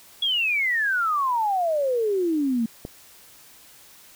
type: exponential sweep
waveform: sine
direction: down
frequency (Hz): 3385 to 220.6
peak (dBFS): -20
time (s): 0.22-2.66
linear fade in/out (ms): 5
type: click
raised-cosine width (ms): 2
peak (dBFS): -19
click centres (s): 2.851
effects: white hiss -50 dBFS RMS until 4.15 s